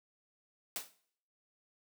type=noise with exponential decay; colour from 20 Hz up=white; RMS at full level=-35 dBFS; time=0.76-0.94 s; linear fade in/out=1 ms; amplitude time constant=37 ms; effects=noise-tail reverb RT60 0.6 s tail -18 dB re dry + high-pass 200 Hz 12 dB/octave